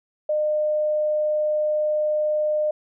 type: tone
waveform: sine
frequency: 607 Hz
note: D#5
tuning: 43 cents flat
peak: -19 dBFS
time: 0.29-2.71 s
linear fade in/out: 5 ms
effects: none